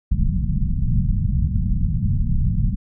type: low-pass noise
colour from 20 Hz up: pink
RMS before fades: -19 dBFS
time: 0.11-2.76 s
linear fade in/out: 10 ms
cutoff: 200 Hz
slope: 48 dB/octave
effects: none